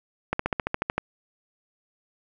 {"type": "slowing click train", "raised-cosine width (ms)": 0.5, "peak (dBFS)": -9, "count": 10, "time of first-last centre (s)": [0.33, 0.98], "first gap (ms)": 64, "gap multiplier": 1.03, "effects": []}